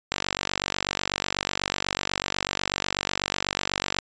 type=click train; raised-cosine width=0.2 ms; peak=-6 dBFS; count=187; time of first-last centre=0.12-3.987 s; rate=48.1 Hz; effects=resampled to 16000 Hz